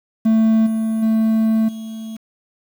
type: tone with level steps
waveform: triangle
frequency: 221.6 Hz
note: A3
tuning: 13 cents sharp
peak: -9 / -15 / -11 / -25 dBFS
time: 0.25-2.17 s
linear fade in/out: 10 ms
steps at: 0.66 / 1.02 / 1.68 s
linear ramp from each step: 10 ms
effects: 7-bit